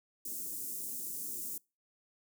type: band-stop noise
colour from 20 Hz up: white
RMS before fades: -40 dBFS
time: 0.25-1.58 s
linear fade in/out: 5 ms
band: 360 to 7100 Hz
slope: 24 dB/octave
effects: noise-tail reverb RT60 0.3 s tail -26 dB re dry + high-pass 200 Hz 12 dB/octave